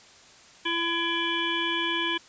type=harmonic tone; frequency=336.4 Hz; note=E4; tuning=35 cents sharp; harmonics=1 / 3 / 5 / 7 / 9 / 10; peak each=-32 / -32 / -32 / -32 / -32 / -32 dBFS; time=0.65-2.18 s; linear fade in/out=10 ms; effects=white hiss -52 dBFS RMS until 2.28 s + resampled to 16000 Hz